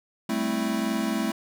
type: chord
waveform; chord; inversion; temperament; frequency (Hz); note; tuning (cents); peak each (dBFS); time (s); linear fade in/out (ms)
square; A minor seventh; third; equal; 196 / 220 / 261.6 / 329.6; G3 / A3 / C4 / E4; 0 / 0 / 0 / 0; -34 / -28 / -32 / -32; 0.29-1.32; 5
effects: none